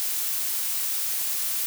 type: noise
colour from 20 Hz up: blue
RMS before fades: -27 dBFS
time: 0-1.66 s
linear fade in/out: 0 ms
effects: none

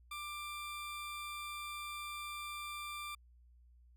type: tone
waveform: 20% pulse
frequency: 1184 Hz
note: D6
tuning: 14 cents sharp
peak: -37 dBFS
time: 0.11-3.15 s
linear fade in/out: 5 ms
effects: added 60 Hz sine -60 dBFS peak until 3.96 s

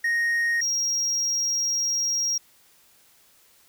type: tone pair in turn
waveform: triangle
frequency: 1864.7 / 5620 Hz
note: A#6 / F8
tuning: 0 / +10 cents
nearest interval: octave + perfect fifth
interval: 1910 cents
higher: second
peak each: -19 / -21 dBFS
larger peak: first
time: 0.04-0.61 / 0.61-2.38 s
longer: second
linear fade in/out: 5 ms
effects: white hiss -58 dBFS RMS until 3.68 s

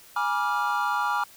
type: chord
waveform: triangle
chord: G# diminished seventh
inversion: none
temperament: equal with one note detuned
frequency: 830.6 / 967.4 / 1174.7 / 1396.9 Hz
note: G#5 / B5 / D6 / F6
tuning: 0 / -36 / 0 / 0 cents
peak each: -27 dBFS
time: 0.16-1.24 s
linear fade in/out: 5 ms
effects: white hiss -51 dBFS RMS until 1.36 s

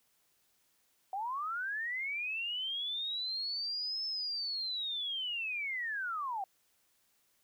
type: linear two-way sweep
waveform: sine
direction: up then down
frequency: 742 to 5274 to 742 Hz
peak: -34 dBFS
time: 1.13-6.44 s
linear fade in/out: 2 ms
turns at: 4.05 s
effects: white hiss -73 dBFS RMS until 7.43 s

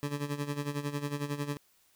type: tone with tremolo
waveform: 20% pulse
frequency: 144.4 Hz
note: D3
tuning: 29 cents flat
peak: -25 dBFS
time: 0.03-1.57 s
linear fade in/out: 0 ms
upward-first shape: sine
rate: 11 Hz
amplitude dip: 75%
effects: white hiss -67 dBFS RMS until 1.95 s

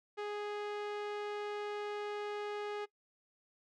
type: tone with low-pass filter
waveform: sawtooth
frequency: 414.9 Hz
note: G#4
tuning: 2 cents flat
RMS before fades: -40 dBFS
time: 0.17-2.86 s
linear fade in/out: 20 ms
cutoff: 3300 Hz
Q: 0.64
effects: noise-tail reverb RT60 0.1 s tail -21 dB re dry

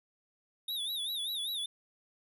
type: tone with vibrato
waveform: square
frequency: 3648 Hz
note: A#7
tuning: 38 cents flat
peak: -34 dBFS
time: 0.68-1.66 s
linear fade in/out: 5 ms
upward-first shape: sine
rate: 5.1 Hz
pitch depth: 130 cents each way
effects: none

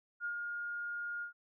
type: tone with ADSR envelope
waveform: sine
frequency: 1421 Hz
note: F6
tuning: 30 cents sharp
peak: -34 dBFS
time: 0.2-1.33 s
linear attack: 51 ms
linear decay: 88 ms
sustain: -3 dB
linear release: 110 ms
effects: none

